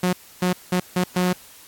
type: tone bursts at uneven times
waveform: sawtooth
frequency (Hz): 181.1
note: F#3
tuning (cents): -37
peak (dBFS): -14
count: 5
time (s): 0.03-0.13 / 0.42-0.53 / 0.72-0.8 / 0.96-1.04 / 1.16-1.33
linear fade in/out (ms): 5
effects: white hiss -47 dBFS RMS until 1.67 s + AAC 64 kbps